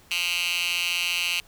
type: tone with high-pass filter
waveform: 10% pulse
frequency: 174.61 Hz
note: F3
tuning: in tune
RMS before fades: -26 dBFS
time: 0.11-1.4 s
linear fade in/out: 2 ms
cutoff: 2800 Hz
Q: 3.6
effects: pink hiss -55 dBFS RMS until 1.47 s